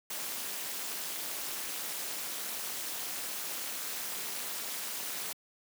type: noise with amplitude modulation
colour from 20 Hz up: white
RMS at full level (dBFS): -34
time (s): 0.1-5.33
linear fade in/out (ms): 5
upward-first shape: sine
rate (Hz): 239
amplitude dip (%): 85
effects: high-pass 200 Hz 12 dB/octave